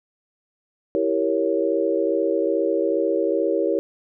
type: chord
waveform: sine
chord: E diminished seventh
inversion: none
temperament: equal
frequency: 329.6 / 392 / 466.2 / 554.4 Hz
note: E4 / G4 / Bb4 / Db5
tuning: 0 / 0 / 0 / 0 cents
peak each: -24 dBFS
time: 0.95-3.79 s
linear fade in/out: 0 ms
effects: none